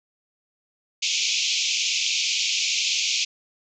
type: band-pass noise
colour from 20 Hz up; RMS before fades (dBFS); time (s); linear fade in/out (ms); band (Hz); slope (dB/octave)
pink; -24; 1.02-3.25; 10; 2300 to 7000; 96
effects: none